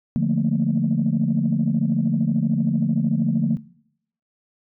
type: chord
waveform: sine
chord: Bb major seventh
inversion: first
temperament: equal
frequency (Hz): 146.83 / 174.61 / 220 / 233.1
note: D3 / F3 / A3 / Bb3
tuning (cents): 0 / 0 / 0 / 0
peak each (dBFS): -23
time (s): 0.16-3.57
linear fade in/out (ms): 0
effects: noise-tail reverb RT60 0.7 s tail -21 dB re dry + tanh soft clip ceiling -10 dBFS